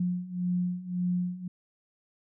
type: beating tone pair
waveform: sine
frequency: 177.8 / 179.6 Hz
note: F3 / F3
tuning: +31 / +49 cents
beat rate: 1.8 Hz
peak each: -32 / -29 dBFS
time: 0-1.48 s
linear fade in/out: 5 ms
effects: none